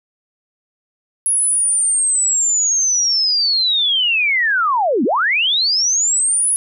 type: linear two-way sweep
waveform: sine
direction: down then up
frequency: 10548 to 207.7 to 10548 Hz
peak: -13 dBFS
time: 1.26-6.56 s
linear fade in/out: 0 ms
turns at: 5.04 s
effects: none